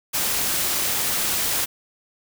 white noise, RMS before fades -23 dBFS, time 0.13-1.66 s, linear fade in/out 20 ms, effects none

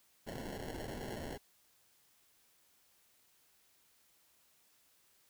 violet noise with sample-and-hold, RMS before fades -43 dBFS, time 0.26-1.38 s, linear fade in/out 20 ms, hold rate 1225 Hz, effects white hiss -70 dBFS RMS until 5.29 s

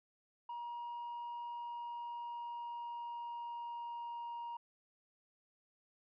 sine tone with pitch glide, 951 to 943.3 Hz, A#5 to A#5, +34 to +20 cents, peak -39 dBFS, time 0.49-4.57 s, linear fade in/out 5 ms, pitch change -14 cents, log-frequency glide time 1.44-4.32 s, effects tanh soft clip ceiling -40 dBFS

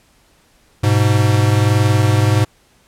square tone pair together, 103.83 / 125.18 Hz, G#2 / B2, 0 / +24 cents, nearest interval minor third, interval 324 cents, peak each -13 / -17 dBFS, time 0.83-2.45 s, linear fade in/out 10 ms, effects pink hiss -54 dBFS RMS until 2.87 s + low-pass 12000 Hz 12 dB/octave

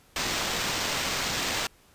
violet noise with sample-and-hold, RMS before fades -29 dBFS, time 0.16-1.67 s, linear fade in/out 2 ms, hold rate 11025 Hz, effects pink hiss -59 dBFS RMS until 1.94 s + resampled to 32000 Hz

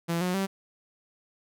sawtooth tone with pitch steps, 168.8 / 180.92 / 193.9 Hz, E3 / F#3 / G3, +41 / -39 / -19 cents, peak -22 dBFS, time 0.08-0.47 s, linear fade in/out 20 ms, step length 130 ms, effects none

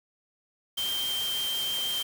sine tone in noise, 3153 Hz, G7, 9 cents sharp, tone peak -28 dBFS, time 0.77-2.03 s, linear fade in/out 10 ms, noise white, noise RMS -36 dBFS, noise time 0.77-2.03 s, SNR +5 dB, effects none

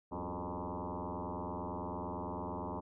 sine tone with frequency modulation, 345.5 Hz, F4, 19 cents flat, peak -37 dBFS, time 0.11-2.81 s, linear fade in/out 20 ms, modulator 88.9 Hz, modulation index 7.9, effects none

